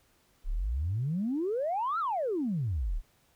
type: exponential two-way sweep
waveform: sine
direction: up then down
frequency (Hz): 30 to 1396.9 to 30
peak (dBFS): -27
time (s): 0.44-3.02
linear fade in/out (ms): 50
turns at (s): 1.99
effects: tanh soft clip ceiling -23 dBFS + pink hiss -67 dBFS RMS until 3.35 s